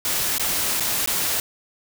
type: noise with dropouts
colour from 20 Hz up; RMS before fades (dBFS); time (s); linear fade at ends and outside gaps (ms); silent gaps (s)
white; -23; 0.05-1.4; 1; 0.382-0.396 / 0.799-0.805 / 1.06-1.074
effects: none